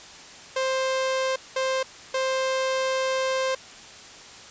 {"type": "tone bursts at uneven times", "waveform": "sawtooth", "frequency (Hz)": 525, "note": "C5", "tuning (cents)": 6, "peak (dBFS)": -19, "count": 3, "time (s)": [[0.56, 1.36], [1.56, 1.83], [2.14, 3.55]], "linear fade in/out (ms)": 5, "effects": ["white hiss -44 dBFS RMS until 4.5 s", "resampled to 16000 Hz"]}